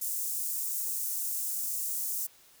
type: high-pass noise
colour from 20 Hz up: white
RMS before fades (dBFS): -33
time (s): 0.01-2.27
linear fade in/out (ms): 10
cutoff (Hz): 6900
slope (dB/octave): 24
effects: white hiss -59 dBFS RMS until 2.6 s